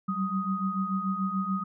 sine tone cluster, 187.8 / 194.7 / 1249 Hz, F#3 / G3 / D#6, +26 / -12 / +6 cents, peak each -31 dBFS, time 0.08-1.64 s, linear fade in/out 10 ms, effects none

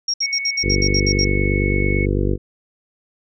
sine tone bursts, 5588 Hz, F8, in tune, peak -17 dBFS, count 10, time 0.08-1.246 s, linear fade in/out 5 ms, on 59 ms, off 64 ms
sine tone with pitch glide, 2217 to 2204 Hz, C#7 to C#7, 0 to -11 cents, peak -23 dBFS, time 0.22-2.06 s, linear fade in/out 10 ms, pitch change -11 cents, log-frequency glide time 0.74-1.26 s
harmonic tone, 49 Hz, G1, in tune, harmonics 1 / 2 / 3 / 4 / 5 / 6 / 7 / 8 / 9 / 10, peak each -20 / -22 / -26 / -30 / -27 / -31 / -25 / -27 / -30 / -30 dBFS, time 0.62-2.38 s, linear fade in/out 50 ms
effects none

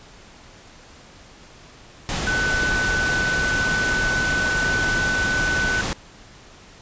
sine tone in noise, 1500 Hz, F#6, 23 cents sharp, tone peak -20 dBFS, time 2.27-5.81 s, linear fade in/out 0 ms, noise pink, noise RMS -25 dBFS, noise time 2.09-5.93 s, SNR +2 dB, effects pink hiss -46 dBFS RMS until 6.81 s + resampled to 16000 Hz

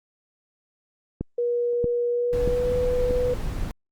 click train, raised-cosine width 3 ms, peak -14 dBFS, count 4, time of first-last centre 1.21-3.109 s, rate 1.58 Hz
sine tone with pitch glide, 480 to 495.8 Hz, B4 to B4, -49 to +7 cents, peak -21 dBFS, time 1.38-3.34 s, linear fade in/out 5 ms, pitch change +56 cents, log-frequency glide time 2.09-2.77 s
brown noise, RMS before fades -28 dBFS, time 2.33-3.71 s, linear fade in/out 0 ms
effects Opus 32 kbps

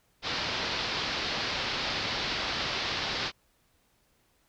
white low-pass noise, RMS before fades -32 dBFS, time 0.22-3.32 s, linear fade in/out 50 ms, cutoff 5000 Hz, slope 48 dB/octave, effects pink hiss -69 dBFS RMS until 4.48 s

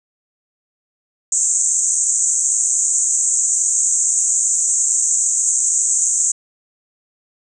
pink band-pass noise, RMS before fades -17 dBFS, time 1.32-6.32 s, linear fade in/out 5 ms, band 6500 to 8200 Hz, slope 96 dB/octave, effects none

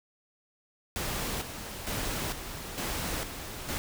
pink noise with tremolo, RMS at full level -33 dBFS, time 0.96-3.78 s, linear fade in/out 0 ms, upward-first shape square, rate 1.1 Hz, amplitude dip 55%, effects none

